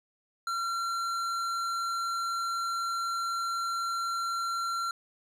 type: tone with hard clipping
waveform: sine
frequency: 1366 Hz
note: F6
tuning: 39 cents flat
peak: -31 dBFS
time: 0.47-4.91 s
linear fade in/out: 2 ms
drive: 12 dB
effects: none